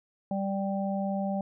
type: harmonic tone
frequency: 196 Hz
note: G3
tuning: in tune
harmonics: 1 / 3 / 4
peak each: -29 / -34 / -35 dBFS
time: 0.31-1.41 s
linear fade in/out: 2 ms
effects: none